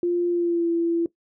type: tone with pitch glide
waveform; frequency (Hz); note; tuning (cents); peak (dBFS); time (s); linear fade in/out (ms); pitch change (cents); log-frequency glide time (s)
sine; 349.2 to 336.9; F4 to E4; 0 to +38; -19; 0.03-1.06; 2; -62; 0.29-0.69
effects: noise-tail reverb RT60 0.1 s tail -18 dB re dry